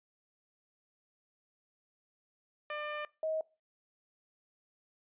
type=tone pair in turn; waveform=15% pulse / sine; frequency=598 / 632.7 Hz; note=D5 / D#5; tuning=+31 / +29 cents; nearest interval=minor second; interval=98 cents; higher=second; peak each=-30 / -31 dBFS; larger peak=first; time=2.7-3.05 / 3.23-3.41 s; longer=first; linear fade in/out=2 ms; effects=noise-tail reverb RT60 0.3 s tail -22 dB re dry + resampled to 8000 Hz